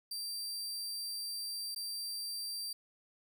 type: tone with dropouts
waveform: sawtooth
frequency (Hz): 4699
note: D8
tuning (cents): 0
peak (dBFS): -35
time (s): 0.11-2.73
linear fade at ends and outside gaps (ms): 5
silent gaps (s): 1.748-1.76
effects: 12-bit